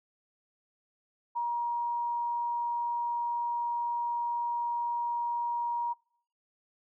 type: tone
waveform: sine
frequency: 949 Hz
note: A#5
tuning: 31 cents sharp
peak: -28 dBFS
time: 1.35-5.94 s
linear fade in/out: 20 ms
effects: noise-tail reverb RT60 0.6 s tail -25 dB re dry